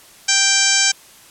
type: harmonic tone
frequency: 784 Hz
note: G5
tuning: in tune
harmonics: 1 / 2 / 3 / 4 / 5 / 6 / 7 / 8 / 9 / 10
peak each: -30 / -21 / -22 / -23 / -25 / -23 / -20 / -19 / -22 / -22 dBFS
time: 0.28-0.92 s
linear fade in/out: 10 ms
effects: white hiss -45 dBFS RMS until 1.3 s + low-pass 12000 Hz 12 dB/octave